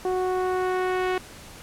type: tone with low-pass filter sweep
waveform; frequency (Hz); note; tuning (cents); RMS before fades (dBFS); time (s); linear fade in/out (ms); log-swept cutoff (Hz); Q
sawtooth; 368.8; F#4; -6; -25; 0.05-1.18; 2; 780 to 2600; 1.1
effects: pink hiss -44 dBFS RMS until 1.62 s + low-pass 12000 Hz 12 dB/octave